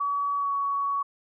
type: tone with pitch glide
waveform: sine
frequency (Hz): 1136 to 1122.3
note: C#6 to C#6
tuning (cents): +42 to +21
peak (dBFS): -24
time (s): 0-1.03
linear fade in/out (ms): 10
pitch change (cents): -21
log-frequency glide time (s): 0.37-0.5
effects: none